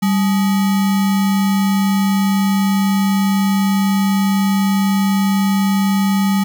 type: tone with sample-and-hold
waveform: sine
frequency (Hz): 196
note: G3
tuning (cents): 0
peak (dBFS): -12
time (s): 0.02-6.44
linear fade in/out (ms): 10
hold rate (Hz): 1050
effects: none